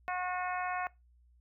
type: harmonic tone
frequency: 363.1 Hz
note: F#4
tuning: 33 cents flat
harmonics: 2 / 3 / 4 / 5 / 6 / 7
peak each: -35 / -39 / -41 / -43 / -45 / -46 dBFS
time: 0.08-0.87 s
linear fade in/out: 0 ms
effects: noise-tail reverb RT60 0.2 s tail -21 dB re dry + added 60 Hz sine -61 dBFS peak until 1.4 s